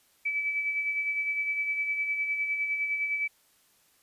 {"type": "tone with tremolo", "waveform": "sine", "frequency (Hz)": 2302, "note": "D7", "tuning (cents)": -35, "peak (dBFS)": -25, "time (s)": [0.25, 3.28], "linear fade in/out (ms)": 10, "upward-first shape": "sine", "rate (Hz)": 9.8, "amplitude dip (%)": 45, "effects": ["white hiss -65 dBFS RMS until 4.02 s", "resampled to 32000 Hz"]}